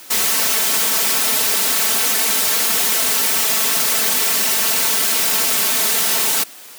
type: noise with comb filter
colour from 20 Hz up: white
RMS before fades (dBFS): -17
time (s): 0.1-6.44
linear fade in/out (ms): 10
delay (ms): 4.5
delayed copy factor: +0.85
effects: white hiss -39 dBFS RMS until 6.78 s + high-pass 200 Hz 12 dB/octave